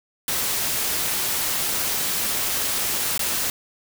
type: noise with dropouts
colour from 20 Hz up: white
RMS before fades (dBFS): -24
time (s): 0.28-3.5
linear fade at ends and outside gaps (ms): 1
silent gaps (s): 3.178-3.193
effects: none